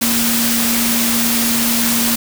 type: tone in noise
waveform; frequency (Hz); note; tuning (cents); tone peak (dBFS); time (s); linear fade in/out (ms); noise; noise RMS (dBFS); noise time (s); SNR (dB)
sine; 233.1; A#3; 0; -18; 0.01-2.16; 10; white; -17; 0.01-2.16; -4
effects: none